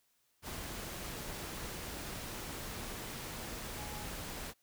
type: tone in noise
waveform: sine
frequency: 838 Hz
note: G#5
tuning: 15 cents sharp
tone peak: -49 dBFS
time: 3.76-4.09 s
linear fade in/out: 50 ms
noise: pink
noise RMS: -43 dBFS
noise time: 0.42-4.54 s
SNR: -9 dB
effects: white hiss -75 dBFS RMS until 4.62 s